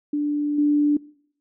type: tone with level steps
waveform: sine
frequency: 293.7 Hz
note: D4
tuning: in tune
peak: -20 / -15 dBFS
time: 0.13-0.97 s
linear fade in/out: 5 ms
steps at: 0.58 s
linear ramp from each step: 5 ms
effects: noise-tail reverb RT60 0.6 s tail -22 dB re dry